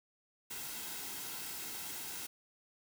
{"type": "noise with comb filter", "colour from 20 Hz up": "white", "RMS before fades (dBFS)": -43, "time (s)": [0.5, 2.27], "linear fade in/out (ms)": 10, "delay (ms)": 1.7, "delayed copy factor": -0.5, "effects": []}